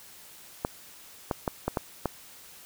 clicks, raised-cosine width 1 ms, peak -12 dBFS, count 6, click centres 0.649 / 1.312 / 1.478 / 1.68 / 1.772 / 2.057 s, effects white hiss -50 dBFS RMS until 2.65 s

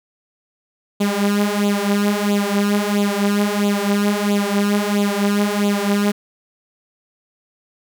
sawtooth tone with flanger, 203.9 Hz, G#3, 32 cents flat, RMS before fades -18 dBFS, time 1-6.12 s, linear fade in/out 10 ms, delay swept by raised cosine 0.27 to 5.67 ms, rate 1.5 Hz, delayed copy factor +0.75, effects none

